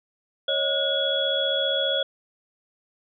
sine tone cluster, 550 / 625 / 1447 / 3358 Hz, C#5 / D#5 / F#6 / G#7, -14 / +8 / -39 / +18 cents, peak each -26 / -30 / -31 / -24 dBFS, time 0.48-2.03 s, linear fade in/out 5 ms, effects none

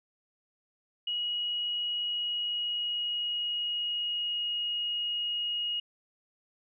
sine tone with pitch glide, 2903 to 2880 Hz, F#7 to F#7, -34 to -47 cents, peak -29 dBFS, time 1.07-5.8 s, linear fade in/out 5 ms, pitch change -13 cents, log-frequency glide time 1.94-4.43 s, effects none

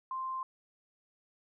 sine tone, 1046.5 Hz, C6, in tune, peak -34 dBFS, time 0.11-0.43 s, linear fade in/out 2 ms, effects none

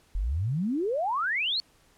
sine exponential sweep, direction up, 40.75 to 4500 Hz, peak -25 dBFS, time 0.15-1.6 s, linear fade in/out 0 ms, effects pink hiss -62 dBFS RMS until 1.97 s + low-pass 12000 Hz 12 dB/octave

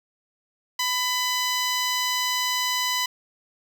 10% pulse tone, 1000 Hz, B5, 21 cents sharp, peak -14 dBFS, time 0.79-3.06 s, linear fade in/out 5 ms, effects 9-bit

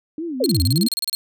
sine tone with vibrato, 293.7 Hz, D4, in tune, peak -24 dBFS, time 0.18-0.87 s, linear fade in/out 2 ms, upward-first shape sine, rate 3.6 Hz, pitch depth 270 cents each way
sine exponential two-way sweep, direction down then up, 622.3 to 77.5 to 257.6 Hz, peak -16 dBFS, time 0.4-0.88 s, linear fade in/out 10 ms, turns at 0.61 s
sawtooth tone bursts, 4249 Hz, C8, 26 cents sharp, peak -17 dBFS, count 14, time 0.44-1.15 s, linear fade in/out 0 ms, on 21 ms, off 32 ms
effects none

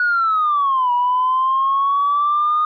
sine linear two-way sweep, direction down then up, 1470 to 967 to 1232 Hz, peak -13 dBFS, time 0-2.65 s, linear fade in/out 2 ms, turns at 0.92 s, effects tanh soft clip ceiling -10 dBFS

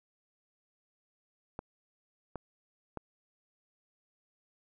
clicks, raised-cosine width 1 ms, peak -24 dBFS, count 3, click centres 1.591 / 2.357 / 2.973 s, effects none

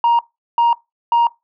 sine tone bursts, 940 Hz, A#5, 14 cents sharp, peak -8 dBFS, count 3, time 0.04-1.27 s, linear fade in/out 2 ms, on 150 ms, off 390 ms, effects noise-tail reverb RT60 0.2 s tail -22 dB re dry + tanh soft clip ceiling -9 dBFS

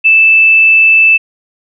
sine tone, 2637 Hz, E7, in tune, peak -3 dBFS, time 0.04-1.18 s, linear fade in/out 20 ms, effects none

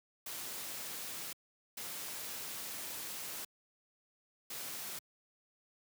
white noise bursts at uneven times, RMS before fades -43 dBFS, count 3, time 0.26-1.33 / 1.77-3.45 / 4.5-4.99 s, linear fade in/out 5 ms, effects high-pass 100 Hz 12 dB/octave

